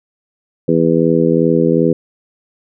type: harmonic tone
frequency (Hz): 82.6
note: E2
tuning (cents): +4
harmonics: 2 / 3 / 4 / 5 / 6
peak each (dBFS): -16 / -16 / -16 / -16 / -16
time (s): 0.68-1.93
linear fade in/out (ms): 5
effects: none